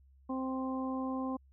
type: harmonic tone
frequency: 261.6 Hz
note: C4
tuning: in tune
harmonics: 1 / 2 / 3 / 4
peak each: -34 / -42 / -44 / -42 dBFS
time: 0.29-1.37 s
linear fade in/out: 10 ms
effects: added 67 Hz sine -59 dBFS peak until 1.52 s